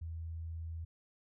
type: tone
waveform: sine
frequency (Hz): 82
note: E2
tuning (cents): -9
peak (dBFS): -39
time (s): 0.01-0.85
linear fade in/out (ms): 10
effects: none